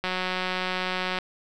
click train, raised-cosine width 0.3 ms, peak -12 dBFS, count 212, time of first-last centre 0.04-1.187 s, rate 184 Hz, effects none

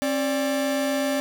45% pulse tone pair together, 268.5 / 584.6 Hz, C4 / D5, +45 / -8 cents, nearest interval octave + minor second, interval 1347 cents, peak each -25 dBFS, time 0.02-1.2 s, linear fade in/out 0 ms, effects none

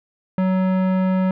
sine tone with tanh clipping, 187 Hz, F#3, 19 cents sharp, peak -18 dBFS, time 0.38-1.31 s, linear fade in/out 2 ms, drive 17 dB, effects none

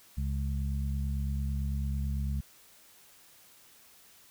harmonic tone, 69 Hz, C#2, 7 cents flat, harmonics 1 / 2 / 3, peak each -30 / -36 / -40 dBFS, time 0.17-2.41 s, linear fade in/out 10 ms, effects white hiss -58 dBFS RMS until 4.3 s

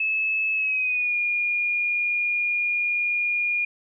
sine tone with pitch glide, 2601 to 2427 Hz, E7 to D#7, -24 to -44 cents, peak -21 dBFS, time 0-3.65 s, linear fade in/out 5 ms, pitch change -120 cents, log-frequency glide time 0.53-1.16 s, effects none

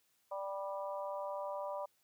harmonic tone with a mistuned harmonic, 196 Hz, G3, in tune, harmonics 3 / 4 / 5 / 6, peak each -40 / -47 / -43 / -50 dBFS, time 0.31-1.86 s, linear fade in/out 10 ms, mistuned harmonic 6, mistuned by +18 cents, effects white hiss -75 dBFS RMS until 2.03 s + high-pass 60 Hz 12 dB/octave

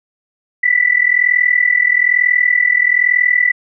sine tone with amplitude modulation, 1975.5 Hz, B6, in tune, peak -6 dBFS, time 0.63-3.52 s, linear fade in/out 10 ms, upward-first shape sine, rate 41.1 Hz, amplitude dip 85%, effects none

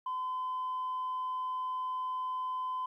sine tone, 1020 Hz, C6, 44 cents flat, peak -31 dBFS, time 0.06-2.86 s, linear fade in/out 5 ms, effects tanh soft clip ceiling -30 dBFS + 12-bit

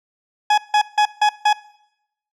40% pulse tone bursts, 840 Hz, G#5, 19 cents sharp, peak -11 dBFS, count 5, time 0.5-1.53 s, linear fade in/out 5 ms, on 78 ms, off 160 ms, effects noise-tail reverb RT60 0.8 s tail -21 dB re dry + low-pass 5000 Hz 12 dB/octave

